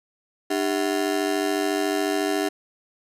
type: ring-modulated tone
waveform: 30% pulse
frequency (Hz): 349.4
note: F4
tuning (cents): +1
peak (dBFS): -16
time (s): 0.5-2.49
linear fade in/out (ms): 10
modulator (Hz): 47
effects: resampled to 32000 Hz